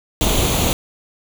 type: noise with comb filter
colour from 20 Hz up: pink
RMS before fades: -17 dBFS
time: 0.21-0.73 s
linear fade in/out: 0 ms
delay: 0.29 ms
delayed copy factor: +0.6
effects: none